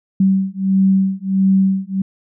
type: beating tone pair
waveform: sine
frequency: 191.4 / 192.9 Hz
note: G3 / G3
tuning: -41 / -28 cents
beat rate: 1.5 Hz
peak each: -15 dBFS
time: 0.2-2.02 s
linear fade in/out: 5 ms
effects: none